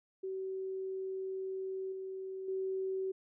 sine tone with level steps, 380.6 Hz, F#4, 49 cents sharp, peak -36 / -39 / -33 dBFS, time 0.23-3.12 s, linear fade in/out 10 ms, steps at 1.92 / 2.48 s, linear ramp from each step 5 ms, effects none

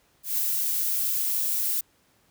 violet noise with ADSR envelope, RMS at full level -24 dBFS, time 0.23-1.81 s, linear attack 150 ms, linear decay 8 ms, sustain -2 dB, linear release 9 ms, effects pink hiss -64 dBFS RMS until 2.3 s + high-pass 60 Hz 12 dB/octave

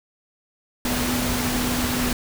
sine tone in noise, 246.9 Hz, B3, in tune, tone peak -25 dBFS, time 0.85-2.13 s, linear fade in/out 2 ms, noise pink, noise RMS -25 dBFS, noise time 0.85-2.13 s, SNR -3 dB, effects none

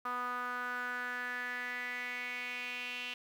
sawtooth tone with band-pass filter sweep, 246.9 Hz, B3, in tune, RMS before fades -39 dBFS, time 0.05-3.14 s, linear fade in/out 5 ms, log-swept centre 1200 to 2800 Hz, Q 5.4, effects 10-bit

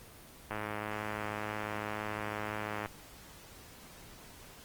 click train, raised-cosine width 0.5 ms, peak -21 dBFS, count 250, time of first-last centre 0.51-2.859 s, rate 106 Hz, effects pink hiss -53 dBFS RMS until 4.64 s + Opus 24 kbps

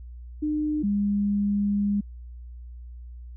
sine tone pair in turn, 302.7 / 203.3 Hz, D#4 / G#3, -48 / -37 cents, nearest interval perfect fifth, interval 689 cents, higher first, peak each -23 / -21 dBFS, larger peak second, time 0.42-0.83 / 0.83-2.01 s, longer second, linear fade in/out 10 ms, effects added 60 Hz sine -38 dBFS peak until 3.36 s

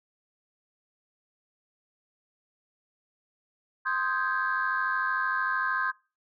sine chord, Ab major seventh, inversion first, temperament equal, 1046.5 / 1244.5 / 1568 / 1661.2 Hz, C6 / Eb6 / G6 / Ab6, 0 / 0 / 0 / 0 cents, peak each -30 / -33 / -28 / -33 dBFS, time 3.85-5.92 s, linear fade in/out 20 ms, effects noise-tail reverb RT60 0.3 s tail -22 dB re dry + tanh soft clip ceiling -17 dBFS

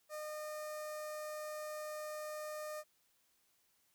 sawtooth tone with notch filter, 609 Hz, D#5, 37 cents flat, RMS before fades -44 dBFS, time 0.09-2.84 s, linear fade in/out 50 ms, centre 3200 Hz, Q 0.99, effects white hiss -75 dBFS RMS until 3.94 s

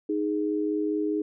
sine tone pair together, 310.6 / 415.3 Hz, D#4 / G#4, -3 / 0 cents, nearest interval perfect fourth, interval 503 cents, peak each -26 / -28 dBFS, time 0.09-1.22 s, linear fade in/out 5 ms, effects none

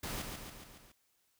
pink noise with echo, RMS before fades -40 dBFS, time 0.03-0.22 s, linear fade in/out 5 ms, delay 140 ms, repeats 5, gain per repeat -4 dB, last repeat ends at 0.92 s, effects white hiss -75 dBFS RMS until 1.39 s

